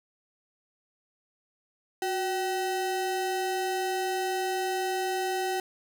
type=ring-modulated tone; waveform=square; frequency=569 Hz; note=C#5; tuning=45 cents sharp; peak=-25 dBFS; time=2.02-5.6 s; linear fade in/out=2 ms; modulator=201 Hz; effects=none